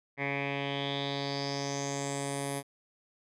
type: tone with low-pass filter sweep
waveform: 10% pulse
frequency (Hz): 140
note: C#3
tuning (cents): +18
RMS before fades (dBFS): -34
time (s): 0.17-2.63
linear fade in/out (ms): 50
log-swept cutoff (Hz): 2100 to 11000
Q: 5.5
effects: none